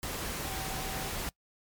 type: tone in noise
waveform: sine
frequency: 766 Hz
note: G5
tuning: 40 cents flat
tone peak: -42 dBFS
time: 0.44-1.08 s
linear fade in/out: 0 ms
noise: pink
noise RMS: -36 dBFS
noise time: 0.03-1.29 s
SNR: -9 dB
effects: noise-tail reverb RT60 0.1 s tail -23 dB re dry + MP3 96 kbps